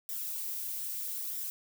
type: noise with flanger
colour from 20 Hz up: violet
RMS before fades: -37 dBFS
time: 0.09-1.5 s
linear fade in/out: 0 ms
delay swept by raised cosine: 0.54 to 4.34 ms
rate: 0.78 Hz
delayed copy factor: +0.5
effects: none